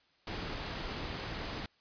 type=noise; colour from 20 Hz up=pink; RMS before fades=-39 dBFS; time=0.27-1.66 s; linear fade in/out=2 ms; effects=white hiss -69 dBFS RMS until 1.8 s + resampled to 11025 Hz